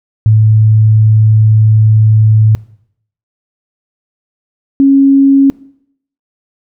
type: tone pair in turn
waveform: sine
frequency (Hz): 108.9 / 274.4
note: A2 / C#4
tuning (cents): -17 / -17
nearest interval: octave + major third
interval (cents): 1600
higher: second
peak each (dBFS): -3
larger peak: neither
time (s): 0.26-2.55 / 4.8-5.5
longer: first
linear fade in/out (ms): 0
effects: noise-tail reverb RT60 0.7 s tail -22 dB re dry